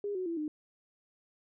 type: tone with pitch steps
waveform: sine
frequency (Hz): 407.9 / 369.7 / 335.2 / 303.8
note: G#4 / F#4 / E4 / D#4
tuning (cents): -31 / -1 / +29 / -41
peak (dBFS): -32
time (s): 0.04-0.48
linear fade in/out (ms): 2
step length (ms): 110
effects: none